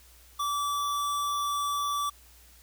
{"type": "tone", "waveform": "square", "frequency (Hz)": 1157, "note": "D6", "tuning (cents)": -26, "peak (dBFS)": -28, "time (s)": [0.39, 2.1], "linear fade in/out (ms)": 10, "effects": ["added 60 Hz sine -56 dBFS peak until 2.62 s", "white hiss -57 dBFS RMS until 2.62 s"]}